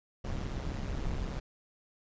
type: noise with amplitude modulation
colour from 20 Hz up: brown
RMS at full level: -32 dBFS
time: 0.24-1.4 s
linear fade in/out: 10 ms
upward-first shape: sine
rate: 134 Hz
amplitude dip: 65%
effects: resampled to 16000 Hz